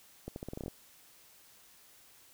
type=accelerating click train; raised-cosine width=2 ms; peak=-26 dBFS; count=10; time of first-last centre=0.28-0.681 s; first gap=81 ms; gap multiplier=0.84; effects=white hiss -60 dBFS RMS until 2.33 s